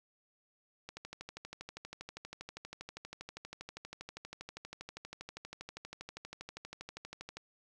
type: click train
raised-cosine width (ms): 0.2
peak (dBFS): -27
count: 82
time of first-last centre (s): 0.89-7.37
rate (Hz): 12.5
effects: none